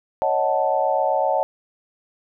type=chord; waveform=sine; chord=D# half-diminished seventh; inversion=third; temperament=equal; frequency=554.4 / 622.3 / 740 / 880 Hz; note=C#5 / D#5 / F#5 / A5; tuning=0 / 0 / 0 / 0 cents; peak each=-23 dBFS; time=0.22-1.43 s; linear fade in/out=0 ms; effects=none